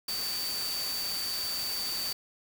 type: tone in noise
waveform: sine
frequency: 4587 Hz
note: D8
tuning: 42 cents flat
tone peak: -32 dBFS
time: 0.08-2.13 s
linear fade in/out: 5 ms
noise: white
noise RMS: -37 dBFS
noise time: 0.08-2.13 s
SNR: +2 dB
effects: none